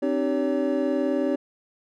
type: tone cluster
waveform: triangle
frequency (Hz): 265.7 / 304.9 / 389.9 / 566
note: C4 / D#4 / G4 / C#5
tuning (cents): +27 / -35 / -9 / +36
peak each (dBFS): -24 / -25 / -27 / -25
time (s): 0.02-1.36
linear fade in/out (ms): 10
effects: none